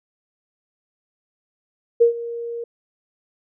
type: tone with ADSR envelope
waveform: sine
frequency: 468.7 Hz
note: A#4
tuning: 9 cents sharp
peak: -8 dBFS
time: 2-2.64 s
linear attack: 17 ms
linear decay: 110 ms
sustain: -18 dB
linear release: 4 ms
effects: none